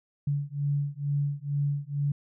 sine beating tone pair, 142.2 / 144.4 Hz, C#3 / D3, +45 / -29 cents, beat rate 2.2 Hz, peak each -29 dBFS, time 0.27-2.12 s, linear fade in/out 5 ms, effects none

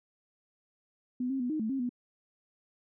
sine tone with pitch steps, 250 / 268.1 / 246.3 / 309.8 / 219.3 / 269.1 / 245.2 Hz, B3 / C4 / B3 / D#4 / A3 / C4 / B3, +21 / +42 / -5 / -7 / -6 / +49 / -12 cents, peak -29 dBFS, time 1.2-1.893 s, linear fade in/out 5 ms, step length 99 ms, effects none

